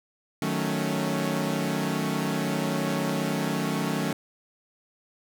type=chord; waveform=sawtooth; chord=D# half-diminished seventh; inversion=none; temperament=equal with one note detuned; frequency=154.58 / 185 / 220 / 277.2 Hz; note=D#3 / F#3 / A3 / C#4; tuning=-11 / 0 / 0 / 0 cents; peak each=-27 dBFS; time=0.42-4.13 s; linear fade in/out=2 ms; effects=none

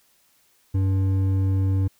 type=tone with hard clipping; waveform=sine; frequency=95.9 Hz; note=G2; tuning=37 cents flat; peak=-20 dBFS; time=0.74-1.88 s; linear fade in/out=10 ms; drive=7 dB; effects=white hiss -62 dBFS RMS until 1.99 s

